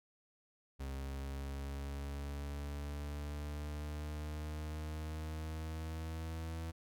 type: exponential sweep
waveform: 40% pulse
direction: up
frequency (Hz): 67.5 to 82.1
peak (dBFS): -39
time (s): 0.79-6.72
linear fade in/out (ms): 20
effects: none